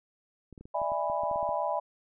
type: clicks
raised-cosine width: 3 ms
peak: -34 dBFS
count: 12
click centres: 0.527 / 0.578 / 0.61 / 0.655 / 0.817 / 0.919 / 1.099 / 1.235 / 1.313 / 1.359 / 1.429 / 1.491 s
type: chord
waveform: sine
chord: E dominant seventh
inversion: third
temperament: just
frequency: 593.3 / 659.3 / 824.1 / 988.9 Hz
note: D5 / E5 / G#5 / B5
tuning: +18 / 0 / -14 / +2 cents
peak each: -33 dBFS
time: 0.74-1.8 s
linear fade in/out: 10 ms
effects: none